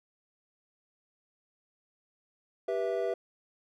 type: chord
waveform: triangle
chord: E minor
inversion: first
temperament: equal with one note detuned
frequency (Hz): 392 / 487.9 / 659.3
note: G4 / B4 / E5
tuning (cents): 0 / -21 / 0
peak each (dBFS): -31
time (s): 2.68-3.14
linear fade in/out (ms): 5
effects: none